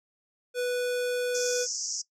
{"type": "tone", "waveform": "square", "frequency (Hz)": 493.1, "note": "B4", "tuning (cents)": -3, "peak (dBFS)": -27, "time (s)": [0.54, 1.67], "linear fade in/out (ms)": 50}
{"type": "band-pass noise", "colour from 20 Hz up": "pink", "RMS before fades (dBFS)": -33, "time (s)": [1.34, 2.02], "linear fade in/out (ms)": 10, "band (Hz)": [5100, 7200], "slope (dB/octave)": 96}
{"effects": ["noise-tail reverb RT60 0.1 s tail -19 dB re dry", "low-pass 12000 Hz 12 dB/octave"]}